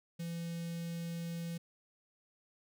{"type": "tone with notch filter", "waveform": "square", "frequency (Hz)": 168.7, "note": "E3", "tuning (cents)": 40, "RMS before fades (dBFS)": -40, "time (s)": [0.19, 1.58], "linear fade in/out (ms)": 10, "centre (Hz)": 1000, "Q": 0.51, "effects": []}